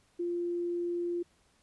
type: tone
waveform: sine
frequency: 347.4 Hz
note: F4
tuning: 9 cents flat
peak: -30 dBFS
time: 0.19-1.23 s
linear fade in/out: 10 ms
effects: pink hiss -68 dBFS RMS until 1.62 s + resampled to 24000 Hz